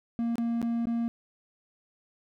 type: tone with dropouts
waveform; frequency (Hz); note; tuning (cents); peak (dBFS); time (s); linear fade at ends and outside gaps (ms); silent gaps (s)
triangle; 233.1; A#3; 0; -24; 0.19-1.08; 0; 0.356-0.382 / 0.616-0.627 / 0.855-0.87
effects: none